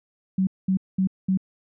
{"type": "tone bursts", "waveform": "sine", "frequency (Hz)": 189.1, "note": "F#3", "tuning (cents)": 38, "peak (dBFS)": -18, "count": 4, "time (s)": [0.38, 1.374], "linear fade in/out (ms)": 5, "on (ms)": 91, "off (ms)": 210, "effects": []}